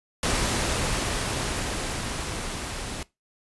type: noise with level ramp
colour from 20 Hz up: pink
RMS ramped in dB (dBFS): -24 to -34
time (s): 0.23-3.03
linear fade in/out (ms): 2
effects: noise-tail reverb RT60 0.2 s tail -20 dB re dry + resampled to 24000 Hz